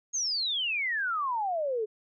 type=exponential sweep; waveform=sine; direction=down; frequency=6645 to 415.3 Hz; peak=-27 dBFS; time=0.13-1.86 s; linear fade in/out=20 ms; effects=none